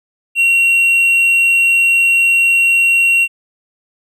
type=tone; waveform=triangle; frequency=2742 Hz; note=F7; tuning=32 cents flat; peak=-7 dBFS; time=0.35-3.28 s; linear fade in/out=50 ms; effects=none